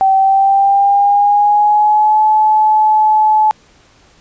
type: tone with pitch glide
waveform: sine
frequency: 771 to 860.4 Hz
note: G5 to A5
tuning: -29 to -39 cents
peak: -7 dBFS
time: 0.01-3.51 s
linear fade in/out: 0 ms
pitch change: +190 cents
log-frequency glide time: 0.16-2.22 s
effects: pink hiss -48 dBFS RMS until 4.2 s + resampled to 16000 Hz